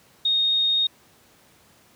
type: tone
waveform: sine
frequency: 3712 Hz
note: A#7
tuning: 8 cents flat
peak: -18 dBFS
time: 0.25-0.87 s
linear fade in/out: 5 ms
effects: pink hiss -56 dBFS RMS until 1.95 s + high-pass 100 Hz 12 dB/octave